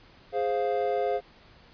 triangle chord, F minor, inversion first, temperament equal, 415.3 / 523.3 / 698.5 Hz, Ab4 / C5 / F5, 0 / 0 / 0 cents, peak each -27 dBFS, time 0.32-1.21 s, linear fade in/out 50 ms, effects pink hiss -55 dBFS RMS until 1.73 s + resampled to 11025 Hz

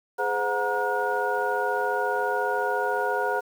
sine tone cluster, 418.7 / 513 / 730 / 942 / 1442 Hz, G#4 / C5 / F#5 / A#5 / F#6, +14 / -34 / -24 / +18 / -45 cents, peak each -29 dBFS, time 0.18-3.41 s, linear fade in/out 20 ms, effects tanh soft clip ceiling -12 dBFS + 8-bit

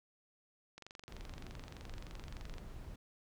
click train, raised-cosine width 0.2 ms, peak -33 dBFS, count 43, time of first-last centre 0.78-2.583 s, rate 23.3 Hz
brown noise, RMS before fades -48 dBFS, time 1.08-2.96 s, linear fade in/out 5 ms
effects none

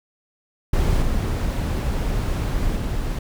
brown noise with level steps, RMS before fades -19 / -22 / -24 dBFS, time 0.73-3.19 s, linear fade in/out 5 ms, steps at 1.02 / 2.76 s, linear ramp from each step 2 ms, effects none

